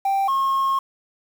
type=tone pair in turn; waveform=sine; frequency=784 / 1080.6 Hz; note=G5 / C#6; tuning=0 / -44 cents; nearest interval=tritone; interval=556 cents; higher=second; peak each=-15 dBFS; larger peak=neither; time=0.05-0.28 / 0.28-0.79 s; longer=second; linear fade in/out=5 ms; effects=tanh soft clip ceiling -17 dBFS + 7-bit